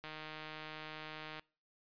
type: click train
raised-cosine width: 0.3 ms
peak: -30 dBFS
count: 211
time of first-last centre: 0.04-1.395 s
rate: 155 Hz
effects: noise-tail reverb RT60 0.4 s tail -25 dB re dry + resampled to 11025 Hz